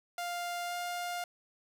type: tone with pitch glide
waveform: sawtooth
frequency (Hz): 700 to 704.9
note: F5 to F5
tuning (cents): +4 to +16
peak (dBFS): -31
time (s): 0.18-1.24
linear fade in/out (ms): 2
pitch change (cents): +12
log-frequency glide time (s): 0.66-0.74
effects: none